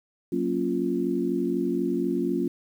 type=chord; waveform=sine; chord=Gb major seventh; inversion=none; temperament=equal; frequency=185 / 233.1 / 277.2 / 349.2 Hz; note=Gb3 / Bb3 / Db4 / F4; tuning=0 / 0 / 0 / 0 cents; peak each=-31 / -30 / -28 / -27 dBFS; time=0.32-2.48 s; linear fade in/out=5 ms; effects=9-bit

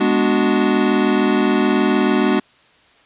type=chord; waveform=square; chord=G# half-diminished seventh; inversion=none; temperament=equal; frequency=207.7 / 246.9 / 293.7 / 370 Hz; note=G#3 / B3 / D4 / F#4; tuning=0 / 0 / 0 / 0 cents; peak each=-20 dBFS; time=0-2.4 s; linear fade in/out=10 ms; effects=white hiss -52 dBFS RMS until 3.05 s + resampled to 8000 Hz

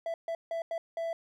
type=tone bursts at uneven times; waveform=triangle; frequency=664 Hz; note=E5; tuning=12 cents sharp; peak=-29 dBFS; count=5; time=0.06-0.14 / 0.28-0.35 / 0.51-0.62 / 0.71-0.78 / 0.97-1.13 s; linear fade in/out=2 ms; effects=none

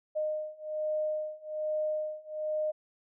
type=beating tone pair; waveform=sine; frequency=614 / 615.2 Hz; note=D#5 / D#5; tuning=-23 / -20 cents; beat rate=1.2 Hz; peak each=-34 / -33 dBFS; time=0.15-2.72 s; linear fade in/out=20 ms; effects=none

